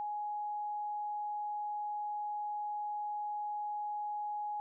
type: tone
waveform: sine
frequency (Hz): 835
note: G#5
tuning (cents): +9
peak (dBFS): -35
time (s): 0-4.6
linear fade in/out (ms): 0
effects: none

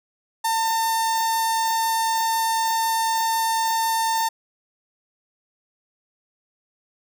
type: tone with notch filter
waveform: sawtooth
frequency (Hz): 902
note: A5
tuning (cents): +43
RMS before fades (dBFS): -22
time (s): 0.44-4.29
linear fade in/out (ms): 10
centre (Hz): 2400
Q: 0.9
effects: none

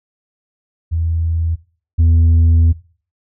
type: tone pair in turn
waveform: sine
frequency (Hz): 82.41 / 82.41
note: E2 / E2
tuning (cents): 0 / 0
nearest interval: unison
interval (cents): 0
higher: neither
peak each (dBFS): -14 / -5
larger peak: second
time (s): 0.91-1.56 / 1.98-2.73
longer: second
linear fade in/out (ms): 20
effects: noise-tail reverb RT60 0.4 s tail -19 dB re dry + tanh soft clip ceiling -7 dBFS

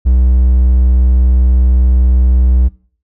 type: tone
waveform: triangle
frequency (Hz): 62.6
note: B1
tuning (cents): +24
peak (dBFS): -4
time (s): 0.05-2.69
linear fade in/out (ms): 20
effects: noise-tail reverb RT60 0.5 s tail -22 dB re dry

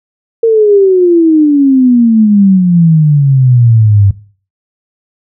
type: exponential sweep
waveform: sine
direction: down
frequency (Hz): 461.7 to 97.2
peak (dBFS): -3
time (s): 0.43-4.11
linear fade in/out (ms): 5
effects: noise-tail reverb RT60 0.4 s tail -18 dB re dry

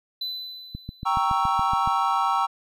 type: tone with exponential decay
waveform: triangle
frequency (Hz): 4007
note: B7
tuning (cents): +24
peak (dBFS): -25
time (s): 0.21-1.5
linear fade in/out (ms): 5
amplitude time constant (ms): 280
type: click train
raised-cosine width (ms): 5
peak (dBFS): -20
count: 9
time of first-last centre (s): 0.75-1.875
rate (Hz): 7.11
type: chord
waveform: triangle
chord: G diminished seventh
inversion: none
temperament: equal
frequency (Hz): 784 / 932.3 / 1108.7 / 1318.5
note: G5 / Bb5 / Db6 / Fb6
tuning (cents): 0 / 0 / 0 / 0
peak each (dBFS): -24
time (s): 1.05-2.47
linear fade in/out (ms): 20
effects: none

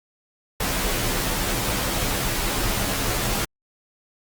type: noise with comb filter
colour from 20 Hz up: pink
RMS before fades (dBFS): -24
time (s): 0.6-3.45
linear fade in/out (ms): 5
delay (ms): 13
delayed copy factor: -0.9
effects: Opus 48 kbps

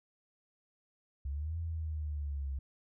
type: exponential two-way sweep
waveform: sine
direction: up then down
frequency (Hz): 66.9 to 84 to 66.9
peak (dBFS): -34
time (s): 1.25-2.59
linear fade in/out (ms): 5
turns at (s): 1.58
effects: none

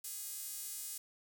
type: tone with high-pass filter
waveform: sawtooth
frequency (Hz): 415.3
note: G#4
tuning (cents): 0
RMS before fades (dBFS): -44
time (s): 0.04-0.98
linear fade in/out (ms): 5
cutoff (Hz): 8700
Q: 1
effects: none

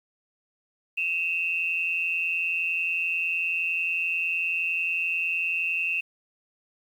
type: tone pair together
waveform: sine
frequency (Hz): 2555 / 2726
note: D#7 / F7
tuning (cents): +45 / -43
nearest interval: minor second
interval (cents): 112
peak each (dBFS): -27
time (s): 0.97-6.01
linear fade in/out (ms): 10
effects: 9-bit

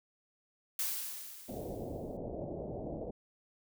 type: noise with exponential decay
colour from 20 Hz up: blue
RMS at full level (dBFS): -33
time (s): 0.79-2.17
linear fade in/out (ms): 2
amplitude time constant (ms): 300
type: low-pass noise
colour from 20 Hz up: white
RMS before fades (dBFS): -41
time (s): 1.48-3.11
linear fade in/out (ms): 10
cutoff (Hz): 670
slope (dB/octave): 48
effects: none

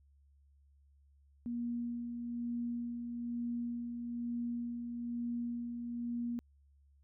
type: tone with tremolo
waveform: sine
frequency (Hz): 238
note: A#3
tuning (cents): +36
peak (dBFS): -34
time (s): 1.46-6.39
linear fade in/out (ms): 0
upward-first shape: sine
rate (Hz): 1.1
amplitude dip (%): 40
effects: added 70 Hz sine -63 dBFS peak until 7.03 s

